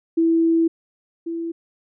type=tone pair in turn; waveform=sine; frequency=329.6 / 333.2 Hz; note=E4 / E4; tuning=0 / +19 cents; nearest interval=unison; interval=19 cents; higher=second; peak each=-14 / -24 dBFS; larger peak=first; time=0.17-0.68 / 1.26-1.52 s; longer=first; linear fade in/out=10 ms; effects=none